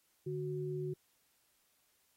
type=tone pair together; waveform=sine; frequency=147.5 / 368.9 Hz; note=D3 / F#4; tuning=+8 / -5 cents; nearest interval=octave + major third; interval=1587 cents; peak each=-39 / -38 dBFS; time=0.26-0.94 s; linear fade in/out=10 ms; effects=white hiss -74 dBFS RMS until 2.16 s + AAC 48 kbps